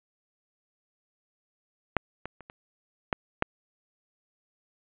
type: clicks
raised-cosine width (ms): 0.5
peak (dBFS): -7 / -20 / -30 / -29 / -10 / -7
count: 6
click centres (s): 1.967 / 2.256 / 2.407 / 2.499 / 3.128 / 3.424
effects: resampled to 8000 Hz + 8-bit